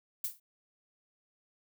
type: noise with exponential decay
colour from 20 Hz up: violet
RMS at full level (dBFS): -30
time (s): 0.24-0.4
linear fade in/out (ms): 5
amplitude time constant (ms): 34
effects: none